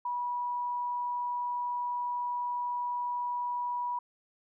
sine tone, 974 Hz, B5, 24 cents flat, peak -30 dBFS, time 0.05-3.99 s, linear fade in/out 5 ms, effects none

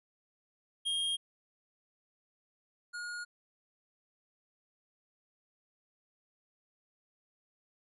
square tone pair in turn, 3234 / 1435.6 Hz, G#7 / F6, -47 / +47 cents, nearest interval octave + major second, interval 1406 cents, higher first, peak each -31 / -39 dBFS, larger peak first, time 0.85-1.17 / 2.93-3.25 s, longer neither, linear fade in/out 20 ms, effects resampled to 24000 Hz

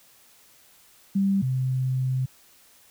sine tone pair in turn, 196 / 129.72 Hz, G3 / C3, 0 / -15 cents, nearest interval perfect fifth, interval 715 cents, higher first, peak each -19 / -22 dBFS, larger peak first, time 1.15-1.42 / 1.42-2.26 s, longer second, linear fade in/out 10 ms, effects white hiss -56 dBFS RMS until 2.9 s

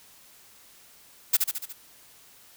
blue noise with echo, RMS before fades -19 dBFS, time 1.33-1.37 s, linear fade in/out 10 ms, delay 72 ms, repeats 5, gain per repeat -4 dB, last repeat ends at 1.73 s, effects white hiss -54 dBFS RMS until 2.56 s

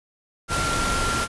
sine tone in noise, 1378 Hz, F6, 24 cents flat, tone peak -25 dBFS, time 0.48-1.28 s, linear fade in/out 50 ms, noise pink, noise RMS -25 dBFS, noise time 0.48-1.28 s, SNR -3 dB, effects resampled to 24000 Hz

